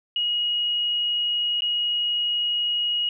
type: tone with dropouts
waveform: sine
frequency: 2892 Hz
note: F#7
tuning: 40 cents flat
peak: -21 dBFS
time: 0.16-3.09 s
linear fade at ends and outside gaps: 2 ms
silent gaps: 1.607-1.62 s
effects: none